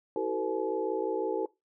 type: tone cluster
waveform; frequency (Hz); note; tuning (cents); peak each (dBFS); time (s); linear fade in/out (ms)
sine; 325.2 / 381.9 / 447.9 / 507 / 855; E4 / G4 / A4 / B4 / A5; -23 / -45 / +31 / +45 / -50; -36 / -33 / -31 / -36 / -38; 0.16-1.46; 2
effects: noise-tail reverb RT60 0.2 s tail -20 dB re dry